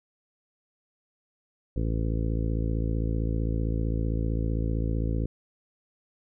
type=harmonic tone; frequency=55.5 Hz; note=A1; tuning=16 cents sharp; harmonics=1 / 2 / 3 / 4 / 5 / 6 / 7 / 8 / 9; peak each=-27 / -30 / -35 / -38 / -36 / -40 / -44 / -42 / -42 dBFS; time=1.76-5.26 s; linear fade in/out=5 ms; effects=none